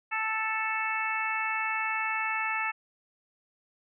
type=harmonic tone; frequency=440 Hz; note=A4; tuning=in tune; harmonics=2 / 3 / 4 / 5 / 6; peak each=-34 / -34 / -34 / -34 / -34 dBFS; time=0.11-2.72 s; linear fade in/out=20 ms; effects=none